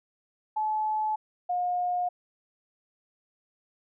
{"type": "tone pair in turn", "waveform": "sine", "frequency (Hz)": [861, 715.9], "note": ["A5", "F5"], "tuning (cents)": [-38, 43], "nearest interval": "minor third", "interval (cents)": 319, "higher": "first", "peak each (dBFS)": -25, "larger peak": "neither", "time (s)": [[0.56, 1.16], [1.49, 2.09]], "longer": "neither", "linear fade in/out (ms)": 10, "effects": []}